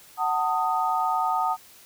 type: chord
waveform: sine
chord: D# diminished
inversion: first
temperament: just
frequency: 746.7 / 896 / 1244.5 Hz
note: F#5 / A5 / D#6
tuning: +16 / +31 / 0 cents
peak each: -26 dBFS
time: 0.17-1.57 s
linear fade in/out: 50 ms
effects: white hiss -51 dBFS RMS until 1.85 s